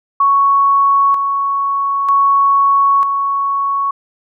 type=tone with tremolo; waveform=sine; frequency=1111 Hz; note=C#6; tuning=4 cents sharp; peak=-8 dBFS; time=0.2-3.91 s; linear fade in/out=5 ms; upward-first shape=square; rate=0.53 Hz; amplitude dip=45%; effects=none